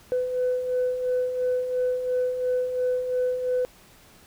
sine beating tone pair, 499.7 / 502.6 Hz, B4 / B4, +20 / +30 cents, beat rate 2.9 Hz, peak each -30 / -22 dBFS, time 0.12-3.65 s, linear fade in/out 0 ms, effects tanh soft clip ceiling -18 dBFS + pink hiss -53 dBFS RMS until 4.26 s

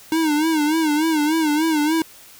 square tone with vibrato, 310 Hz, D#4, 6 cents flat, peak -17 dBFS, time 0.12-2.02 s, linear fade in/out 2 ms, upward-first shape sine, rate 3.4 Hz, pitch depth 93 cents each way, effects white hiss -45 dBFS RMS until 2.39 s

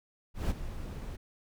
brown noise with ADSR envelope, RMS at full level -27 dBFS, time 0.34-1.17 s, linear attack 160 ms, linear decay 26 ms, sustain -12 dB, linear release 16 ms, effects none

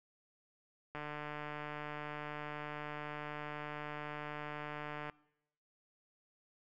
click train, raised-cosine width 0.5 ms, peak -28 dBFS, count 619, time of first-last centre 0.95-5.098 s, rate 149 Hz, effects noise-tail reverb RT60 0.8 s tail -22 dB re dry

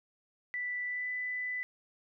sine tone with pitch glide, 1975.5 to 1995 Hz, B6 to B6, 0 to +17 cents, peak -33 dBFS, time 0.54-1.63 s, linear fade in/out 0 ms, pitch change +17 cents, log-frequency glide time 0.86-1.08 s, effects none

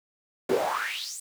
brown noise with high-pass filter sweep, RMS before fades -29 dBFS, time 0.49-1.2 s, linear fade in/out 5 ms, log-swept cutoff 330 to 8800 Hz, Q 6.2, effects none

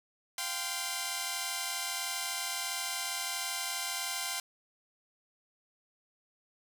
5% pulse chord, F suspended second, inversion none, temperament equal with one note detuned, 698.5 / 784 / 1031.5 Hz, F5 / G5 / C6, 0 / 0 / -25 cents, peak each -28 / -26 / -25 dBFS, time 0.38-4.4 s, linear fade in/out 2 ms, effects none

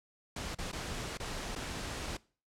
pink noise with dropouts, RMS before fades -39 dBFS, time 0.36-2.17 s, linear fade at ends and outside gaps 5 ms, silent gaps 0.549-0.585 / 0.717-0.728 / 1.174-1.199 / 1.553-1.559 s, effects noise-tail reverb RT60 0.4 s tail -22 dB re dry + low-pass 8000 Hz 12 dB/octave

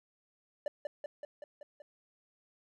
triangle tone with echo, 587.3 Hz, D5, in tune, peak -29 dBFS, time 0.66-0.68 s, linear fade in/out 2 ms, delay 190 ms, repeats 6, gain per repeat -3 dB, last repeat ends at 1.82 s, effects none

